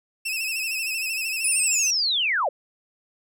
sawtooth tone with vibrato, 2614 Hz, E7, 15 cents flat, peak -22 dBFS, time 0.25-1.91 s, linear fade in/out 10 ms, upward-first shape sine, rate 13 Hz, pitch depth 69 cents each way
sine linear sweep, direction down, 9956 to 486.1 Hz, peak -20 dBFS, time 1.44-2.49 s, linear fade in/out 5 ms
effects none

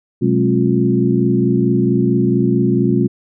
sine tone cluster, 128.6 / 188.6 / 213.2 / 271 / 355.3 Hz, C3 / F#3 / G#3 / C#4 / F4, -30 / +33 / +46 / -39 / +30 cents, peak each -18 dBFS, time 0.21-3.08 s, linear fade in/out 20 ms, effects none

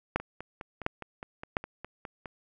two click trains, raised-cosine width 0.5 ms, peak -11 / -24 dBFS, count 3 / 11, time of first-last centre 0.16-1.568 / 0.2-2.258 s, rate 1.42 / 4.86 Hz, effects none

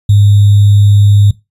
sine tone with sample-and-hold, 102 Hz, G#2, 31 cents flat, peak -3 dBFS, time 0.09-1.31 s, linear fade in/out 5 ms, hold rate 3675 Hz, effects noise-tail reverb RT60 0.2 s tail -18 dB re dry + resampled to 32000 Hz

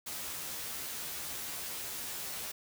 white noise with comb filter, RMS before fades -40 dBFS, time 0.06-2.52 s, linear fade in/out 10 ms, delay 13 ms, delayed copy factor +0.85, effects none

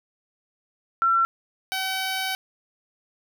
sine / 10% pulse tone pair in turn, 1353 / 761.2 Hz, E6 / F#5, +45 / +49 cents, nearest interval minor seventh, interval 996 cents, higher first, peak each -17 dBFS, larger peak neither, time 1.02-1.25 / 1.72-2.35 s, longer second, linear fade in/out 0 ms, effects none

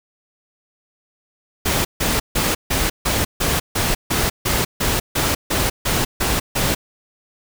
pink noise bursts, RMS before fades -19 dBFS, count 15, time 1.65-6.75 s, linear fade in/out 10 ms, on 200 ms, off 150 ms, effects none

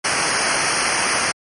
pink noise with comb filter, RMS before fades -19 dBFS, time 0.04-1.32 s, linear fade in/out 10 ms, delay 0.27 ms, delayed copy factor -0.9, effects high-pass 80 Hz 12 dB/octave + MP3 48 kbps

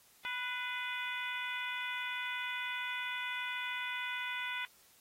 harmonic tone with a mistuned harmonic, 493.9 Hz, B4, in tune, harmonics 2 / 3 / 4 / 5 / 6 / 7, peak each -44 / -41 / -41 / -42 / -48 / -46 dBFS, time 0.25-4.65 s, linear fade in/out 0 ms, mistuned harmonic 4, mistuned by +48 cents, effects white hiss -64 dBFS RMS until 5 s + AAC 48 kbps

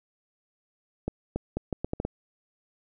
accelerating click train, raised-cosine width 2 ms, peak -15 dBFS, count 8, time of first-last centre 1.08-2.05 s, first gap 280 ms, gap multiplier 0.75, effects none

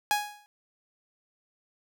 sawtooth tone with exponential decay, 830.6 Hz, G#5, in tune, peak -17 dBFS, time 0.11-0.46 s, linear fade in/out 0 ms, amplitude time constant 75 ms, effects none

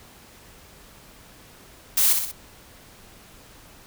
blue noise with echo, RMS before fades -19 dBFS, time 1.97-2.13 s, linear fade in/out 5 ms, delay 62 ms, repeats 3, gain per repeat -5 dB, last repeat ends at 2.316 s, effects pink hiss -49 dBFS RMS until 3.86 s

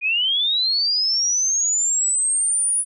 sine linear sweep, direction up, 2421 to 9890 Hz, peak -17 dBFS, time 0.01-2.85 s, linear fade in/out 50 ms, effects none

